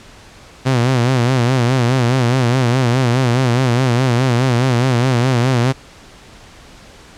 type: tone with vibrato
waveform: sawtooth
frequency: 124.9 Hz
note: B2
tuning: 20 cents sharp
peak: -8 dBFS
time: 0.65-5.73 s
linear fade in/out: 20 ms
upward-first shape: sine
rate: 4.8 Hz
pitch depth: 110 cents each way
effects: pink hiss -41 dBFS RMS until 7.17 s + low-pass 7000 Hz 12 dB/octave